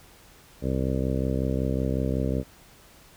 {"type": "harmonic tone", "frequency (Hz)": 65.41, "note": "C2", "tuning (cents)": 0, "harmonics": [1, 2, 3, 4, 5, 6, 7, 8, 9], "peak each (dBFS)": [-29, -29, -31, -31, -36, -37, -34, -37, -37], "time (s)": [0.61, 2.44], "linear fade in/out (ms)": 50, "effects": ["pink hiss -53 dBFS RMS until 3.16 s"]}